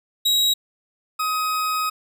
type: tone pair in turn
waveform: 40% pulse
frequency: 3836 / 1261 Hz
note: A#7 / D#6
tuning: +49 / +23 cents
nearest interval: octave + perfect fifth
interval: 1926 cents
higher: first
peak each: -15 / -20 dBFS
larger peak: first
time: 0.25-0.54 / 1.19-1.9 s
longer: second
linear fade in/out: 10 ms
effects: none